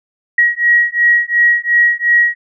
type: beating tone pair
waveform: sine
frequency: 1901 / 1903.8 Hz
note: A#6 / A#6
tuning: +33 / +36 cents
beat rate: 2.8 Hz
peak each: -12 dBFS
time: 0.38-2.35 s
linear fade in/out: 5 ms
effects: none